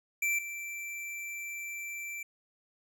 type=tone pair in turn; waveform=square; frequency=2341 / 2341 Hz; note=D7 / D7; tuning=-6 / -6 cents; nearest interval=unison; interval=0 cents; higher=neither; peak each=-28 / -38 dBFS; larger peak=first; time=0.22-0.39 / 0.39-2.23 s; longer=second; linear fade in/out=5 ms; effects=none